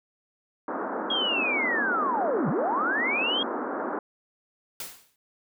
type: band-pass noise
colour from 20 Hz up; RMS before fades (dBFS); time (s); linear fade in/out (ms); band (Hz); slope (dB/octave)
pink; -31; 0.68-3.99; 2; 230 to 1500; 48
type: linear two-way sweep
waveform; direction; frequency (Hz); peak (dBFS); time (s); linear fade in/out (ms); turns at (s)
sine; down then up; 3313 to 133 to 3313; -24; 1.1-3.43; 5; 2.49
type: noise with exponential decay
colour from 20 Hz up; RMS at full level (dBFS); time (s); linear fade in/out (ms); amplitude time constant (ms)
white; -33; 4.8-5.16; 2; 77
effects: none